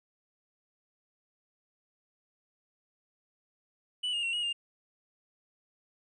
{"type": "tone with pitch steps", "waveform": "triangle", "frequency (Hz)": [2967, 2843, 2733, 2889, 2806], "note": ["F#7", "F7", "F7", "F#7", "F7"], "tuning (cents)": [4, 30, -38, -42, 8], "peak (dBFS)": -28, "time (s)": [4.03, 4.53], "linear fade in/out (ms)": 10, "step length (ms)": 100, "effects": ["resampled to 24000 Hz"]}